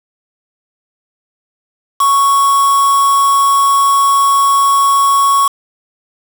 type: tone with quantisation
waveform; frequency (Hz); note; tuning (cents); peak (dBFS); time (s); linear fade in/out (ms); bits
triangle; 1108.7; C#6; 0; -6; 2-5.48; 5; 3
effects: none